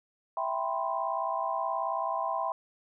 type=chord; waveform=sine; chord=C major seventh; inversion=first; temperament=equal; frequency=659.3 / 784 / 987.8 / 1046.5 Hz; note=E5 / G5 / B5 / C6; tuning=0 / 0 / 0 / 0 cents; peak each=-34 dBFS; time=0.37-2.52 s; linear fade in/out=2 ms; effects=none